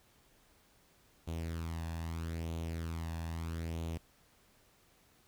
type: tone with flanger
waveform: sawtooth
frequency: 82.41 Hz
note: E2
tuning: in tune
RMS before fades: -39 dBFS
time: 1.27-3.98 s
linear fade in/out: 10 ms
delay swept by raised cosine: 0.29 to 1.16 ms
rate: 0.78 Hz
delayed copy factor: +0.6
effects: pink hiss -67 dBFS RMS until 5.27 s